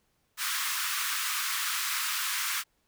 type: high-pass noise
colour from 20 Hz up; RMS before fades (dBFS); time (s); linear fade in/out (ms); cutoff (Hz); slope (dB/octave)
pink; -31; 0.37-2.64; 50; 1100; 48
effects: pink hiss -73 dBFS RMS until 2.87 s